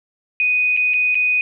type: tone with dropouts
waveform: sine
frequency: 2489 Hz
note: D#7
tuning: in tune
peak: -14 dBFS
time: 0.4-1.41 s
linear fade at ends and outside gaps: 1 ms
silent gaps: 0.766-0.773 / 0.936-0.94 / 1.146-1.153 s
effects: none